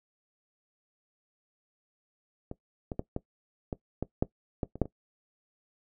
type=clicks; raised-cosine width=2 ms; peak=-24 / -21 / -17 / -18 / -19 / -17 / -11 / -16 / -27 / -11 / -28 dBFS; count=11; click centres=2.514 / 2.918 / 2.994 / 3.164 / 3.728 / 4.026 / 4.225 / 4.632 / 4.756 / 4.817 / 4.856 s; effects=noise-tail reverb RT60 0.1 s tail -18 dB re dry